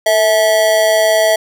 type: tone with amplitude modulation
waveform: square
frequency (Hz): 651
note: E5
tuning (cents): -22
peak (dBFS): -7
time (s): 0.06-1.36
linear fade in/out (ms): 5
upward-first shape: sine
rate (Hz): 206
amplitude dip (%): 65
effects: none